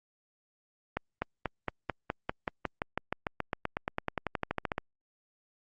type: accelerating click train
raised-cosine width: 0.5 ms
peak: -15 dBFS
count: 29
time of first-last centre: 0.97-4.781 s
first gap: 250 ms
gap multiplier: 0.95
effects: Opus 48 kbps